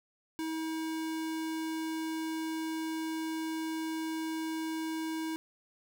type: tone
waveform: square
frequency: 320 Hz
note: D#4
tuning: 49 cents sharp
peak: -34 dBFS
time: 0.39-5.36 s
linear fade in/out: 0 ms
effects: none